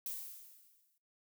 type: noise with exponential decay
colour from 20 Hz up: violet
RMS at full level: -39 dBFS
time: 0.06-0.98 s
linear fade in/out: 2 ms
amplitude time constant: 200 ms
effects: noise-tail reverb RT60 0.3 s tail -20 dB re dry